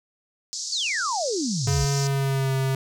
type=band-pass noise; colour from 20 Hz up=pink; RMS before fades=-32 dBFS; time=0.53-2.07 s; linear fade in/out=0 ms; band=4600 to 7200 Hz; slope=48 dB/octave
type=exponential sweep; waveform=sine; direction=down; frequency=4725 to 55 Hz; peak=-24 dBFS; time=0.72-1.85 s; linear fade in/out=5 ms
type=tone with pitch glide; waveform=square; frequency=140 to 133.68 Hz; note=C#3 to C3; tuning=+18 to +38 cents; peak=-22 dBFS; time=1.67-2.75 s; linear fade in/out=2 ms; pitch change=-80 cents; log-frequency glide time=1.93-2.53 s
effects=none